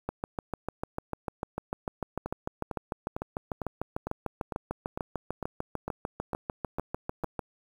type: two click trains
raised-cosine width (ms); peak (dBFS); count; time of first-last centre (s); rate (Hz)
1; -17 / -19; 50 / 12; 0.09-7.393 / 2.26-7.237; 6.71 / 2.21
effects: 8-bit